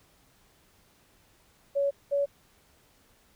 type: tone pair in turn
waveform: sine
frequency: 561 / 565.2 Hz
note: C#5 / C#5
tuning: +21 / +34 cents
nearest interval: unison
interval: 13 cents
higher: second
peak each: -23 dBFS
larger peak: neither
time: 1.75-1.91 / 2.11-2.26 s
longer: first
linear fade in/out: 20 ms
effects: pink hiss -63 dBFS RMS until 3.35 s